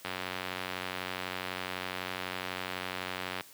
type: click train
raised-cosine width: 0.3 ms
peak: -18 dBFS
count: 310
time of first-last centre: 0.05-3.409 s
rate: 92 Hz
effects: white hiss -54 dBFS RMS until 3.53 s + high-pass 100 Hz 12 dB/octave